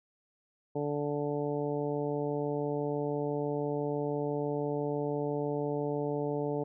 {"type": "harmonic tone", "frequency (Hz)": 146, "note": "D3", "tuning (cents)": -10, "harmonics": [1, 2, 3, 4, 5, 6], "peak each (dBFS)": [-37, -36, -33, -38, -43, -43], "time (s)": [0.75, 6.64], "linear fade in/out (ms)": 10, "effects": []}